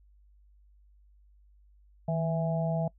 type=harmonic tone with a mistuned harmonic; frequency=164.81 Hz; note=E3; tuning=in tune; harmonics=1 / 3 / 4 / 5; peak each=-28 / -42 / -31 / -40 dBFS; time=2.08-2.88 s; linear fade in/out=5 ms; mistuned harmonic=1; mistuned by=-51 cents; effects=noise-tail reverb RT60 0.1 s tail -24 dB re dry + added 50 Hz sine -57 dBFS peak until 2.98 s